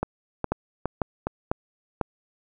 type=two click trains; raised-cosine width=1 ms; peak=-9 / -11 dBFS; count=4 / 4; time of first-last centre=0.52-2.013 / 0.03-1.27 s; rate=2.01 / 2.42 Hz; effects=none